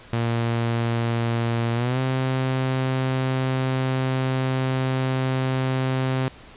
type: tone with pitch glide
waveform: sawtooth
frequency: 116.54 to 130.81 Hz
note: A#2 to C3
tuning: 0 to 0 cents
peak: -17 dBFS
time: 0.13-6.28 s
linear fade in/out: 0 ms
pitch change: +200 cents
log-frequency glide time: 1.74-1.99 s
effects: pink hiss -46 dBFS RMS until 6.56 s + resampled to 8000 Hz